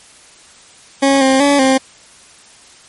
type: tone with pitch steps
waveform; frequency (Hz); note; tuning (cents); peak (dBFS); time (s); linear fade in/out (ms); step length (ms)
20% pulse; 274.3 / 265.5 / 284.2 / 264.5; C#4 / C4 / C#4 / C4; -18 / +25 / +43 / +19; -4; 1.02-1.78; 10; 190
effects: white hiss -43 dBFS RMS until 2.88 s + MP3 48 kbps